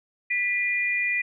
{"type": "tone pair together", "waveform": "sine", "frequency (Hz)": [1975.5, 2417], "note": ["B6", "D7"], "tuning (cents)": [0, 49], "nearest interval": "minor third", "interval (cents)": 349, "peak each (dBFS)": -25, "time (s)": [0.3, 1.22], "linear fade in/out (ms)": 10, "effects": []}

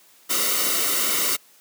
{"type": "noise with comb filter", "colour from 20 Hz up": "white", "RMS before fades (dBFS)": -22, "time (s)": [0.29, 1.37], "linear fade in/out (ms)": 20, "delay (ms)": 1.2, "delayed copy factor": -0.7, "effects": ["white hiss -54 dBFS RMS until 1.6 s", "high-pass 200 Hz 12 dB/octave"]}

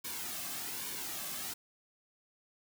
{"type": "noise with flanger", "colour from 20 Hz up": "white", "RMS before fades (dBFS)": -40, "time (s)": [0.04, 1.54], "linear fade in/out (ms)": 10, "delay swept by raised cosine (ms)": [1.5, 2.15], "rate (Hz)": 1.2, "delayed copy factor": -0.6, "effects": []}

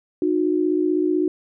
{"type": "tone pair together", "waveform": "sine", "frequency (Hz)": [306.7, 362.6], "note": ["D#4", "F#4"], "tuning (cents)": [-25, -35], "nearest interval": "minor third", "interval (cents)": 290, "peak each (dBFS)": -20, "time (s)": [0.22, 1.28], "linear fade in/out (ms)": 2, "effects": []}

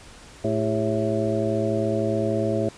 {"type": "harmonic tone with a mistuned harmonic", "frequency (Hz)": 110, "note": "A2", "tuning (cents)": 0, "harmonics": [1, 2, 3, 4, 5, 6], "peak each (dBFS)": [-28, -28, -28, -28, -28, -28], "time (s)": [0.44, 2.69], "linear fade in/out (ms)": 5, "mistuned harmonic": 4, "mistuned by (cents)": -150, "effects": ["pink hiss -46 dBFS RMS until 2.77 s", "resampled to 22050 Hz"]}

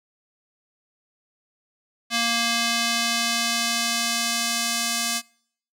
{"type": "tone with band-pass filter sweep", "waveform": "square", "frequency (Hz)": 233.1, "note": "A#3", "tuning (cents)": 0, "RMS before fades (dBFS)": -24, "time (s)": [2.1, 5.22], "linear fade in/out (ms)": 50, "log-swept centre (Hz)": [4000, 6800], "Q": 0.87, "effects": ["noise-tail reverb RT60 0.6 s tail -25 dB re dry"]}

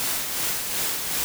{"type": "noise with tremolo", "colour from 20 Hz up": "white", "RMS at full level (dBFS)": -25, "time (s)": [0, 1.24], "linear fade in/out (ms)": 0, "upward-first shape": "sine", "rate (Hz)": 2.7, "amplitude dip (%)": 40, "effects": []}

